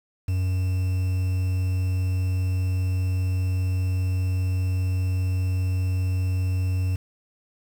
triangle tone with quantisation, 92.5 Hz, F#2, in tune, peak -19 dBFS, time 0.28-6.96 s, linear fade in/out 5 ms, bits 7, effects none

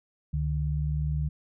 sine tone pair together, 70.61 / 150 Hz, C#2 / D3, +33 / +37 cents, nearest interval octave + minor second, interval 1304 cents, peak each -28 dBFS, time 0.33-1.29 s, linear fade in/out 10 ms, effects none

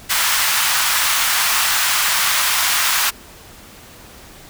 pink high-pass noise, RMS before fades -17 dBFS, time 0.09-3.11 s, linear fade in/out 20 ms, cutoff 1000 Hz, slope 24 dB/octave, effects pink hiss -41 dBFS RMS until 4.49 s

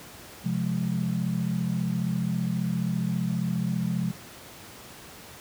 sine chord, F minor, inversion second, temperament just, 130.96 / 174.61 / 209.5 Hz, C3 / F3 / Ab3, +2 / 0 / +15 cents, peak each -30 / -27 / -30 dBFS, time 0.44-4.12 s, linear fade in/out 20 ms, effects pink hiss -45 dBFS RMS until 5.4 s + high-pass 80 Hz 12 dB/octave

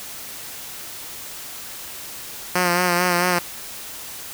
5% pulse tone with vibrato, 177.5 Hz, F3, 28 cents sharp, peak -6 dBFS, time 2.55-3.39 s, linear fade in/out 5 ms, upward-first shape sine, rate 4.5 Hz, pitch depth 37 cents each way, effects white hiss -35 dBFS RMS until 4.33 s

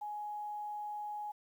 sine tone with quantisation, 836 Hz, G#5, 11 cents sharp, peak -38 dBFS, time 0.01-1.32 s, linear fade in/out 10 ms, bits 11, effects none

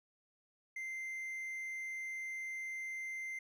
triangle tone, 2084 Hz, C7, 7 cents flat, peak -38 dBFS, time 0.76-3.39 s, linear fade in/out 5 ms, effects none

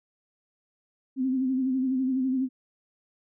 sine tone with vibrato, 260.5 Hz, C4, 7 cents flat, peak -23 dBFS, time 1.16-2.49 s, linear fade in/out 50 ms, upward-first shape sine, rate 12 Hz, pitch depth 50 cents each way, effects none

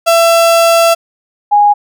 35% pulse / sine tone pair in turn, 670 / 824.7 Hz, E5 / G#5, +28 / -12 cents, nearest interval major third, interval 360 cents, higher second, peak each -4 dBFS, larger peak neither, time 0.06-0.95 / 1.51-1.74 s, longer first, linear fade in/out 20 ms, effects none

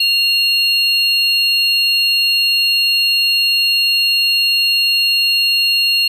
triangle tone pair together, 2780 / 4297 Hz, F7 / C8, -9 / +45 cents, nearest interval minor sixth, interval 754 cents, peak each -13 dBFS, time 0-6.08 s, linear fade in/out 5 ms, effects none

